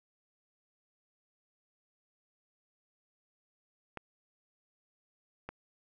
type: clicks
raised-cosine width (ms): 0.5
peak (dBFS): -25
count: 2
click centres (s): 3.973 / 5.49
effects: none